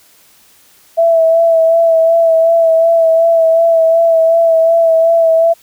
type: tone with vibrato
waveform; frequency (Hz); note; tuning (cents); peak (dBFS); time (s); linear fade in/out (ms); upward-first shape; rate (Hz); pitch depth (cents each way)
sine; 659.3; E5; 0; -6; 0.97-5.54; 20; sine; 2.7; 26
effects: white hiss -47 dBFS RMS until 5.62 s